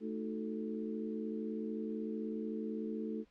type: harmonic tone with a mistuned harmonic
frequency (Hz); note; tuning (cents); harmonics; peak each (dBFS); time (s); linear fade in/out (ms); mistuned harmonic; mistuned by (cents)
73.42; D2; 0; 3 / 4 / 5 / 6; -39 / -43 / -47 / -43; 0-3.25; 50; 4; +100
effects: pink hiss -71 dBFS RMS until 3.3 s + low-pass 4000 Hz 12 dB/octave